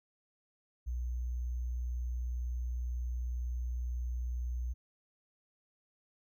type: tone with sample-and-hold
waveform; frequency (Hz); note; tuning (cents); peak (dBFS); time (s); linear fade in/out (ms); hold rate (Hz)
sine; 61; B1; -21; -33; 0.86-4.74; 20; 6300
effects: none